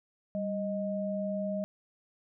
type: tone pair together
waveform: sine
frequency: 196 / 622.3 Hz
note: G3 / D#5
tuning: 0 / 0 cents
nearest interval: octave + minor sixth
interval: 2000 cents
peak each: -33 / -33 dBFS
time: 0.35-1.64 s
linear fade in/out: 0 ms
effects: none